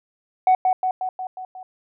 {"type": "tone with echo", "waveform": "sine", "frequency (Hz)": 745, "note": "F#5", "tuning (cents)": 12, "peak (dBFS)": -10, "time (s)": [0.47, 0.55], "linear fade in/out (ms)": 2, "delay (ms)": 180, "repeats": 6, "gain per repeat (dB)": -4, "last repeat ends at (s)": 1.63, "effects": ["tanh soft clip ceiling -10 dBFS"]}